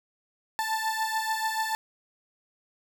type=beating tone pair; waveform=30% pulse; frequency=880 / 886.9 Hz; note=A5 / A5; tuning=0 / +14 cents; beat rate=6.9 Hz; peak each=-26 / -29 dBFS; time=0.59-1.75 s; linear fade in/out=0 ms; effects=none